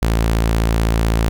sawtooth tone, 55.9 Hz, A1, 28 cents sharp, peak -10 dBFS, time 0.02-1.29 s, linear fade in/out 0 ms, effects none

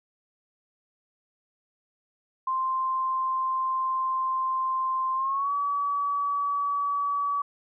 sine tone with pitch glide, 1046.5 to 1141.2 Hz, C6 to C#6, 0 to +50 cents, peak -24 dBFS, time 2.47-7.42 s, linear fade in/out 5 ms, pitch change +150 cents, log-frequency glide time 5.15-5.53 s, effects none

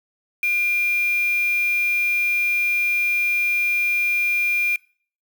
sine tone with quantisation, 2400 Hz, D7, 37 cents sharp, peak -18 dBFS, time 0.43-4.76 s, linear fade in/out 2 ms, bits 5, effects noise-tail reverb RT60 0.5 s tail -24 dB re dry

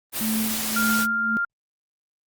white noise, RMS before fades -27 dBFS, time 0.12-1.07 s, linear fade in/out 50 ms
sine tone with tremolo, 220 Hz, A3, in tune, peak -22 dBFS, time 0.21-1.37 s, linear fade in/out 0 ms, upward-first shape sine, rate 1.8 Hz, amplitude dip 75%
sine tone, 1396.9 Hz, F6, in tune, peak -21 dBFS, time 0.76-1.45 s, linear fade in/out 5 ms
effects Opus 32 kbps

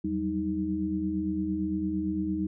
sine tone cluster, 81.7 / 185.1 / 193.9 / 312.4 Hz, E2 / F#3 / G3 / D#4, -15 / +1 / -19 / +7 cents, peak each -38 / -37 / -32 / -29 dBFS, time 0.04-2.47 s, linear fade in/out 5 ms, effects none

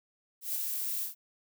violet noise with ADSR envelope, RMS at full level -31 dBFS, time 0.41-1.15 s, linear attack 140 ms, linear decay 8 ms, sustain -3 dB, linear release 120 ms, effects none

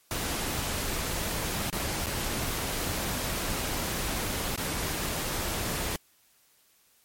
pink noise with dropouts, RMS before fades -31 dBFS, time 0.11-5.96 s, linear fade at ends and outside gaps 1 ms, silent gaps 1.7-1.727 / 2.061-2.067 / 4.56-4.576 s, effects white hiss -64 dBFS RMS until 7.04 s + MP3 64 kbps

